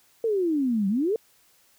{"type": "exponential two-way sweep", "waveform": "sine", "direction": "down then up", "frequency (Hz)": [468.7, 188.7, 468.7], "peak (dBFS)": -21, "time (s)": [0.24, 1.16], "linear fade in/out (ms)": 2, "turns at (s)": 0.88, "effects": ["white hiss -61 dBFS RMS until 1.78 s"]}